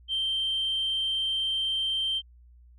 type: tone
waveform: sine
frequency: 3136 Hz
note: G7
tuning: in tune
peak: -24 dBFS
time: 0.08-2.22 s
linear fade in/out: 50 ms
effects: tanh soft clip ceiling -22 dBFS + added 60 Hz sine -51 dBFS peak until 2.78 s